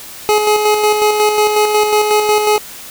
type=tone with tremolo; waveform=25% pulse; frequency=422.5 Hz; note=G#4; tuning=30 cents sharp; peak=-5 dBFS; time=0.29-2.58 s; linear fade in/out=0 ms; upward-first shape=square; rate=5.5 Hz; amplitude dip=40%; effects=white hiss -32 dBFS RMS until 2.9 s